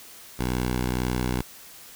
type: tone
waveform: 10% pulse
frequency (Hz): 62.1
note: B1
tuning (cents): +10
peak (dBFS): -16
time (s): 0.39-1.42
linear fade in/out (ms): 5
effects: white hiss -46 dBFS RMS until 1.95 s